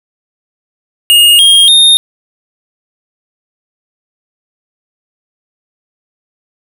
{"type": "tone with pitch steps", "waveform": "square", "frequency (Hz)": [2852, 3238, 3677], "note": ["F7", "G#7", "A#7"], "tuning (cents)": [36, -45, -24], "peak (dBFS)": -3, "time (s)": [1.1, 1.97], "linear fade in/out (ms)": 0, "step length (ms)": 290, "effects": []}